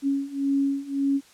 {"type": "beating tone pair", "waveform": "sine", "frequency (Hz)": [275.9, 277.7], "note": ["C#4", "C#4"], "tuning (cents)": [-8, 3], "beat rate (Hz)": 1.8, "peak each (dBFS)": [-26, -24], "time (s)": [0.02, 1.21], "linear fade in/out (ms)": 50, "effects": ["white hiss -54 dBFS RMS until 1.33 s", "low-pass 9000 Hz 12 dB/octave"]}